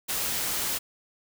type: noise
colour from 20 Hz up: white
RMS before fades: -29 dBFS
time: 0.08-0.79 s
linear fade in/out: 20 ms
effects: none